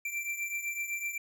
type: beating tone pair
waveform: square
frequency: 2349 / 2356.9 Hz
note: D7 / D7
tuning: 0 / +6 cents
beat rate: 7.9 Hz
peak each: -35 / -40 dBFS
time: 0.05-1.18 s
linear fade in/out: 5 ms
effects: none